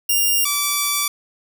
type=tone pair in turn; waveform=5% pulse; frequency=2799 / 1157.6 Hz; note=F7 / D6; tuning=+3 / -25 cents; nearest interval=octave + minor third; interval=1528 cents; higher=first; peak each=-6 dBFS; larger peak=neither; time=0.09-0.45 / 0.45-1.08 s; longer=second; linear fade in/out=5 ms; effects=none